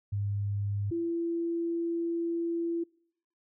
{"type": "tone pair in turn", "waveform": "sine", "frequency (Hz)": [101.3, 337.1], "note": ["G#2", "E4"], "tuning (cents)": [-43, 39], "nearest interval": "octave + major sixth", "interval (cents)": 2082, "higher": "second", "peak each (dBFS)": -28, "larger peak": "neither", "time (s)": [[0.12, 0.91], [0.91, 2.84]], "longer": "second", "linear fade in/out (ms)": 10, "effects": ["noise-tail reverb RT60 0.7 s tail -26 dB re dry"]}